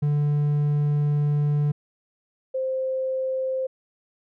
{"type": "tone pair in turn", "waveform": ["triangle", "sine"], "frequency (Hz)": [146.83, 523.2], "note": ["D3", "C5"], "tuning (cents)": [0, 0], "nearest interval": "octave + minor seventh", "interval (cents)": 2200, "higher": "second", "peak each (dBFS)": [-17, -23], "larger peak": "first", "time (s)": [[0.02, 1.72], [2.54, 3.67]], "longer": "first", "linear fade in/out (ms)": 10, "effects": []}